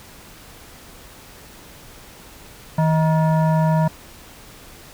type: tone with frequency modulation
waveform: sine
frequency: 159.8 Hz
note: D#3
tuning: 47 cents sharp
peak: -14 dBFS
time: 2.78-3.88 s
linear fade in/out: 5 ms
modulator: 790 Hz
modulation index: 0.72
effects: pink hiss -43 dBFS RMS until 4.93 s